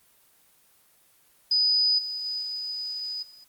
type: tone with level steps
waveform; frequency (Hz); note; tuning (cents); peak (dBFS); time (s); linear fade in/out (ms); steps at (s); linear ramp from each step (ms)
sine; 4978; D#8; 0; -19 / -29 / -27 / -29 / -46; 1.51-3.44; 5; 1.98 / 2.24 / 2.42 / 3.22; 10
effects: white hiss -61 dBFS RMS until 3.48 s + Opus 24 kbps